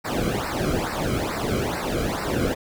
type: noise with flanger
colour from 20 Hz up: brown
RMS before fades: -25 dBFS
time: 0.04-2.55 s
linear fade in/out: 20 ms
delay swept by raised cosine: 0.3 to 1.13 ms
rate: 2.3 Hz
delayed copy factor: -1
effects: none

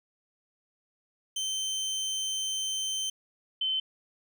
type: tone pair in turn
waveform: 25% pulse / sine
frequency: 3100 / 3071 Hz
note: G7 / G7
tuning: -20 / -36 cents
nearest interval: unison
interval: 16 cents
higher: first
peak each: -26 dBFS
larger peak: neither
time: 1.36-3.1 / 3.61-3.8 s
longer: first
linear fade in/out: 5 ms
effects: none

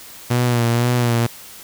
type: tone with vibrato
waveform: sawtooth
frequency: 120 Hz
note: B2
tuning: 49 cents flat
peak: -11 dBFS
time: 0.3-1.27 s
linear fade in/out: 10 ms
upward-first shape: sine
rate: 2 Hz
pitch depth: 43 cents each way
effects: white hiss -39 dBFS RMS until 1.63 s

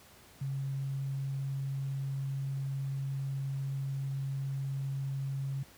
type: tone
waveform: sine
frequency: 136.4 Hz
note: C#3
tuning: 28 cents flat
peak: -32 dBFS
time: 0.41-5.63 s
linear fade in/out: 5 ms
effects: pink hiss -57 dBFS RMS until 5.77 s + high-pass 60 Hz 12 dB/octave

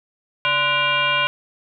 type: tone with frequency modulation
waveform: sine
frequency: 1919 Hz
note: A#6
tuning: 50 cents sharp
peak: -16 dBFS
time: 0.45-1.27 s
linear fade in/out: 0 ms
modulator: 445 Hz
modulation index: 2.6
effects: none

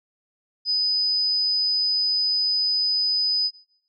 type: tone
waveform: sine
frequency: 4997 Hz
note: D#8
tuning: 7 cents sharp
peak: -19 dBFS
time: 0.65-3.51 s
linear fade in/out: 50 ms
effects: noise-tail reverb RT60 0.6 s tail -17 dB re dry

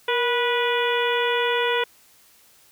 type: harmonic tone with a mistuned harmonic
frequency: 489.3 Hz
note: B4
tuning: 16 cents flat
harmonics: 1 / 2 / 3 / 4 / 5 / 6 / 7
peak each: -23 / -26 / -28 / -29 / -30 / -31 / -31 dBFS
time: 0.08-1.84 s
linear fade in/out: 5 ms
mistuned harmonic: 1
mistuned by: -54 cents
effects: white hiss -55 dBFS RMS until 2.71 s

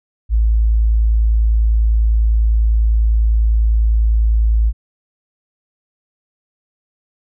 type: tone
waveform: sine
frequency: 55 Hz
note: A1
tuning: in tune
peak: -10 dBFS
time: 0.29-4.73 s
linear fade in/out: 50 ms
effects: none

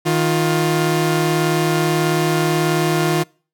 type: tone pair together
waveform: sawtooth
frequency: 156.8 / 352 Hz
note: D#3 / F4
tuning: +14 / +14 cents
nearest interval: octave + major second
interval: 1400 cents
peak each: -14 dBFS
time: 0.05-3.24 s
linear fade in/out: 20 ms
effects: noise-tail reverb RT60 0.4 s tail -26 dB re dry

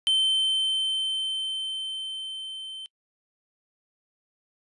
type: tone with level ramp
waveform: triangle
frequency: 3092 Hz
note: G7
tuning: 24 cents flat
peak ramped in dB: -17 to -34 dBFS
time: 0.07-2.86 s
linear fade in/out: 0 ms
effects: noise-tail reverb RT60 0.1 s tail -25 dB re dry + resampled to 24000 Hz

